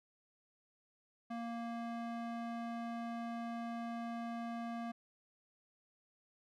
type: tone with band-pass filter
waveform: square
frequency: 232.9 Hz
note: A#3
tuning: 1 cent flat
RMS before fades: -42 dBFS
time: 1.3-4.92 s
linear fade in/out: 10 ms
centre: 670 Hz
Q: 0.67
effects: none